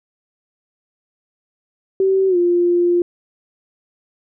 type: tone with pitch glide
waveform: sine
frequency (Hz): 383.7 to 349.8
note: G4 to F4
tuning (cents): -37 to +3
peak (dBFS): -12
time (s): 2-3.02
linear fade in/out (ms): 2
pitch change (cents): -160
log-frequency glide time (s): 2.28-2.37
effects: none